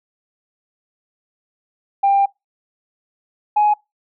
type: tone pair in turn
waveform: sine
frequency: 794 / 837.8 Hz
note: G5 / G#5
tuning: +22 / +15 cents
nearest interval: minor second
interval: 93 cents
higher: second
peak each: -10 dBFS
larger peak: neither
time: 2.03-2.26 / 3.56-3.74 s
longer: first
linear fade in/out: 10 ms
effects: noise-tail reverb RT60 0.2 s tail -24 dB re dry + tanh soft clip ceiling -8 dBFS